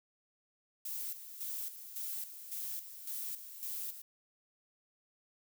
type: noise with tremolo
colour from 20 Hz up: violet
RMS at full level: -40 dBFS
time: 0.85-4.02 s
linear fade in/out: 5 ms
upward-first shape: square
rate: 1.8 Hz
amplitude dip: 65%
effects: none